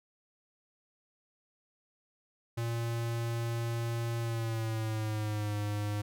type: tone with pitch glide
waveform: square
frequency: 116.54 to 103.83 Hz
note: A#2 to G#2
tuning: 0 to 0 cents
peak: -32 dBFS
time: 2.57-6.02 s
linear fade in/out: 10 ms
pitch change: -200 cents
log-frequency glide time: 4.19-5.56 s
effects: none